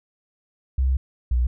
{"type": "tone pair in turn", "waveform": "sine", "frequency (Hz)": [65.41, 60.97], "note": ["C2", "B1"], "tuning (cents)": [0, -22], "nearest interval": "minor second", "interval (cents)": 122, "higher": "first", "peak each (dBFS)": -17, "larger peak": "neither", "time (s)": [[0.78, 0.97], [1.31, 1.47]], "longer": "first", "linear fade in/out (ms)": 5, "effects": []}